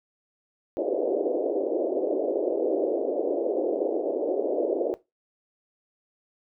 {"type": "band-pass noise", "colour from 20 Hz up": "pink", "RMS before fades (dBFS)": -26, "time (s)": [0.77, 4.94], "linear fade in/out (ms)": 0, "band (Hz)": [320, 610], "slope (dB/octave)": 48, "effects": ["noise-tail reverb RT60 0.2 s tail -17 dB re dry"]}